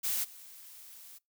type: noise with level steps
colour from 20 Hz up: blue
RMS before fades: -32 / -51 dBFS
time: 0.03-1.19 s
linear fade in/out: 20 ms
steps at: 0.23 s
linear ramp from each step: 20 ms
effects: noise-tail reverb RT60 0.2 s tail -24 dB re dry